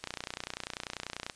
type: click train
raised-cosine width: 0.2 ms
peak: -18 dBFS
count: 39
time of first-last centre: 0.04-1.298 s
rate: 30.2 Hz
effects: white hiss -57 dBFS RMS until 1.35 s + resampled to 22050 Hz